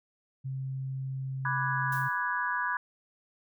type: tone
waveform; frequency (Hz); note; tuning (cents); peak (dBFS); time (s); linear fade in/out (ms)
sine; 133.1; C3; +30; -32; 0.44-2.09; 20
type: chord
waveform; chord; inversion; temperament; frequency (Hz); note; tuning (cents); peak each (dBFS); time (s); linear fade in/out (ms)
sine; G# half-diminished seventh; first; equal; 987.8 / 1174.7 / 1480 / 1661.2; B5 / D6 / F#6 / G#6; 0 / 0 / 0 / 0; -32 / -37 / -35 / -32; 1.45-2.77; 2
type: noise with exponential decay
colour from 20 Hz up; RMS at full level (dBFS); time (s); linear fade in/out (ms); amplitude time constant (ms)
blue; -42; 1.92-2.28; 5; 77
effects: none